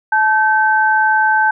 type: tone pair together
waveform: sine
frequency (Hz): 867.7 / 1546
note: A5 / G6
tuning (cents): -24 / -24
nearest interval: minor seventh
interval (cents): 1000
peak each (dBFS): -13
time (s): 0.12-1.51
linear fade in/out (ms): 5
effects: none